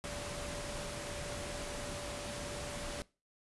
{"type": "tone in noise", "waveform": "sine", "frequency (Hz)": 581, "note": "D5", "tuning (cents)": -19, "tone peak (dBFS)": -45, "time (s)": [0.04, 3.02], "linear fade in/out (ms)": 0, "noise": "pink", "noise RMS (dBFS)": -42, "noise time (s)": [0.04, 3.02], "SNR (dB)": -6, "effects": ["noise-tail reverb RT60 0.3 s tail -21 dB re dry", "resampled to 24000 Hz"]}